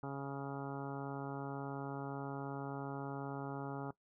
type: harmonic tone with a mistuned harmonic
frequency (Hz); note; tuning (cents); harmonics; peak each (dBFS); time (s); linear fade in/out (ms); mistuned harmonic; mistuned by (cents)
138.6; C#3; 0; 1 / 2 / 3 / 4 / 5 / 6 / 7 / 8 / 9 / 10; -44 / -45 / -48 / -52 / -52 / -49 / -54 / -58 / -53 / -56; 0.03-3.91; 2; 10; +18
effects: noise-tail reverb RT60 0.1 s tail -19 dB re dry